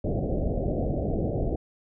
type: low-pass noise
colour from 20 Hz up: pink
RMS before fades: -27 dBFS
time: 0.04-1.56 s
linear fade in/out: 5 ms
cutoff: 720 Hz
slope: 96 dB/octave
effects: none